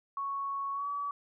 sine tone with pitch glide, 1108.7 to 1142.5 Hz, C#6 to D6, 0 to -48 cents, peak -32 dBFS, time 0.17-1.11 s, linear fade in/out 2 ms, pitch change +52 cents, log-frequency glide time 0.73-0.88 s, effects none

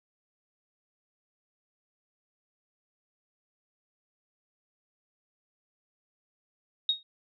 sine tone with exponential decay, 3750 Hz, A#7, 10 cents sharp, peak -19 dBFS, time 6.89-7.03 s, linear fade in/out 2 ms, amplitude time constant 29 ms, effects none

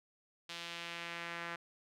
sawtooth tone with band-pass filter sweep, 170.1 Hz, F3, 45 cents flat, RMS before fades -44 dBFS, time 0.49-1.56 s, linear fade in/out 5 ms, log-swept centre 3600 to 1700 Hz, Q 1.5, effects none

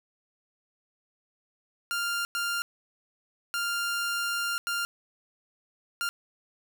sawtooth tone bursts at uneven times, 1396.9 Hz, F6, in tune, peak -24 dBFS, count 5, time 1.91-2.25 / 2.35-2.62 / 3.54-4.58 / 4.67-4.85 / 6.01-6.09 s, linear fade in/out 0 ms, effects none

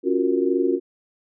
sine chord, Gb major seventh, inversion second, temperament equal with one note detuned, 277.2 / 349.2 / 371.7 / 466.2 Hz, Db4 / F4 / Gb4 / Bb4, 0 / 0 / +8 / 0 cents, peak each -24 / -22 / -22 / -27 dBFS, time 0.03-0.8 s, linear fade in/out 50 ms, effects none

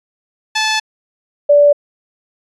10% pulse / sine tone pair in turn, 870 / 580.7 Hz, A5 / D5, -20 / -20 cents, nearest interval perfect fifth, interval 700 cents, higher first, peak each -5 dBFS, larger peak neither, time 0.55-0.8 / 1.49-1.73 s, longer first, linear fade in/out 10 ms, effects resampled to 22050 Hz

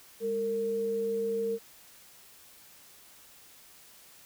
sine tone pair together, 203.3 / 456.8 Hz, G#3 / A#4, -37 / -35 cents, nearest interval octave + major second, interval 1402 cents, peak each -39 / -28 dBFS, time 0.2-1.59 s, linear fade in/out 50 ms, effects white hiss -55 dBFS RMS until 4.25 s

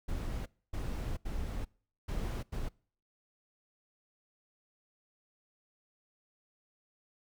brown noise bursts at uneven times, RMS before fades -36 dBFS, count 5, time 0.08-0.46 / 0.73-1.17 / 1.25-1.65 / 2.08-2.43 / 2.52-2.69 s, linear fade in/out 10 ms, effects noise-tail reverb RT60 0.5 s tail -25 dB re dry

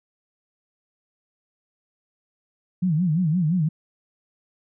sine tone with vibrato, 167.5 Hz, E3, 28 cents sharp, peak -18 dBFS, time 2.82-3.69 s, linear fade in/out 10 ms, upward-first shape sine, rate 5.8 Hz, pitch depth 190 cents each way, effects none

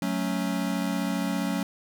square chord, F# minor, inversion none, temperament equal, 185 / 220 / 277.2 Hz, F#3 / A3 / C#4, 0 / 0 / 0 cents, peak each -30 / -32 / -31 dBFS, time 0.02-1.63 s, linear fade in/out 2 ms, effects none

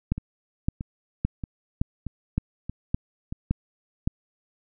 two click trains, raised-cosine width 5 ms, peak -10 / -19 dBFS, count 8 / 6, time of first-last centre 0.12-4.075 / 0.18-3.325 s, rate 1.77 / 1.59 Hz, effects none

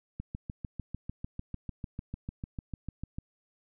click train, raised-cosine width 5 ms, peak -24 dBFS, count 21, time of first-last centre 0.2-3.185 s, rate 6.7 Hz, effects none

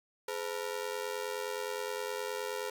sawtooth ring-modulated tone, 466.2 Hz, A#4, in tune, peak -28 dBFS, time 0.28-2.7 s, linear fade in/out 5 ms, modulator 44.8 Hz, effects 9-bit

